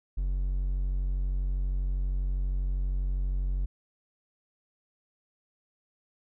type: tone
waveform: triangle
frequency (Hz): 46.25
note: F#1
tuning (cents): 0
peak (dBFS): -24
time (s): 0.17-3.66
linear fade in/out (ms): 10
effects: none